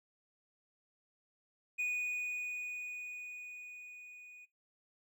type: tone with level ramp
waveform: triangle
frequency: 2471 Hz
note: D#7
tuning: 13 cents flat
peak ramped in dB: -30 to -50 dBFS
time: 1.78-4.46 s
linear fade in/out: 20 ms
effects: noise-tail reverb RT60 0.2 s tail -24 dB re dry